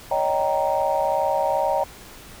sine chord, Eb dominant seventh, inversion third, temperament just, 560 / 622.3 / 777.8 / 933.4 Hz, Db5 / Eb5 / G5 / Bb5, +18 / 0 / -14 / +2 cents, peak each -24 dBFS, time 0.11-1.84 s, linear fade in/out 5 ms, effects tanh soft clip ceiling -9 dBFS + pink hiss -43 dBFS RMS until 2.4 s

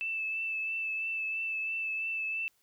sine tone with vibrato, 2637 Hz, E7, in tune, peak -31 dBFS, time 0.01-2.48 s, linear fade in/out 0 ms, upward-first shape triangle, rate 3 Hz, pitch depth 23 cents each way, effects white hiss -71 dBFS RMS until 2.62 s

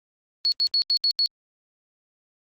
sine tone bursts at uneven times, 4376 Hz, C#8, 23 cents flat, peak -18 dBFS, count 6, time 0.45-0.52 / 0.6-0.67 / 0.74-0.82 / 0.9-0.97 / 1.04-1.11 / 1.19-1.26 s, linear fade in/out 0 ms, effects Opus 32 kbps

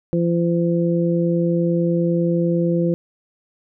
harmonic tone, 170.6 Hz, F3, 40 cents flat, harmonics 1 / 2 / 3, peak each -18 / -21 / -23 dBFS, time 0.13-2.94 s, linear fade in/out 0 ms, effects none

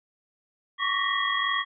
sine tone cluster, 1104 / 1146 / 1852 / 1958 / 3288 Hz, C#6 / D6 / A#6 / B6 / G#7, -7 / -43 / -12 / -15 / -18 cents, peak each -30 dBFS, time 0.78-1.65 s, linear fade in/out 50 ms, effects none

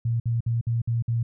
sine tone bursts, 116.54 Hz, A#2, in tune, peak -21 dBFS, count 6, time 0.05-1.23 s, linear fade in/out 5 ms, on 150 ms, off 56 ms, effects none

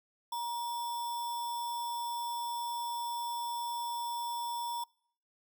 sine tone with sample-and-hold, 949 Hz, A#5, 31 cents sharp, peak -33 dBFS, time 0.32-4.84 s, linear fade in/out 5 ms, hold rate 4410 Hz, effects noise-tail reverb RT60 0.6 s tail -25 dB re dry

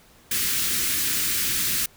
white band-stop noise, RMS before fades -24 dBFS, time 0.31-1.86 s, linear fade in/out 5 ms, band 370 to 1400 Hz, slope 24 dB/octave, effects pink hiss -54 dBFS RMS until 1.96 s

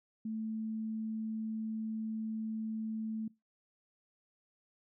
sine tone, 220 Hz, A3, in tune, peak -35 dBFS, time 0.25-3.28 s, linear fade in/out 5 ms, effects noise-tail reverb RT60 0.2 s tail -21 dB re dry

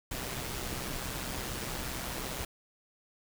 pink noise with amplitude modulation, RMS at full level -35 dBFS, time 0.11-2.45 s, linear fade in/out 5 ms, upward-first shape sine, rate 128 Hz, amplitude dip 50%, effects none

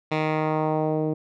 10% pulse tone with low-pass filter sweep, 155.56 Hz, D#3, in tune, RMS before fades -24 dBFS, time 0.11-1.14 s, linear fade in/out 10 ms, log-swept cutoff 3100 to 390 Hz, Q 1.3, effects none

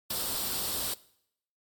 white noise with comb filter, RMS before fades -32 dBFS, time 0.1-0.94 s, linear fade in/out 5 ms, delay 0.23 ms, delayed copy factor +0.55, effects noise-tail reverb RT60 0.7 s tail -20 dB re dry + MP3 96 kbps

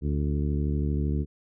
harmonic tone with a mistuned harmonic, 72.8 Hz, D2, 15 cents flat, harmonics 1 / 2 / 3 / 4 / 5 / 6, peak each -26 / -29 / -33 / -35 / -38 / -42 dBFS, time 0.01-1.26 s, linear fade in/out 50 ms, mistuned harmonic 6, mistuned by +18 cents, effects none

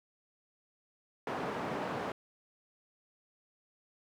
white band-pass noise, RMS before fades -37 dBFS, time 1.27-2.12 s, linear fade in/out 2 ms, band 150 to 910 Hz, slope 12 dB/octave, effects none

